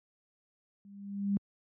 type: tone with level ramp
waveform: sine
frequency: 200 Hz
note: G3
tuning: 35 cents sharp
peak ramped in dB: -51 to -24 dBFS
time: 0.85-1.37 s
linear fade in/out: 0 ms
effects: high-pass 100 Hz 12 dB/octave